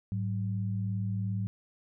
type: tone pair together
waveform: sine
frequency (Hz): 105.8 / 188.51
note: G#2 / F#3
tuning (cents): +33 / +33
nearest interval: minor seventh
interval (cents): 1000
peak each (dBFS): -30 / -35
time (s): 0.12-1.47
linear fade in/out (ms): 0
effects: none